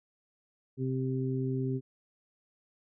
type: harmonic tone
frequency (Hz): 130.81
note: C3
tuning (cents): 0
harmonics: 1 / 2 / 3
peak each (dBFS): -31 / -34 / -36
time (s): 0.77-1.81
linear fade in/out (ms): 50
effects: none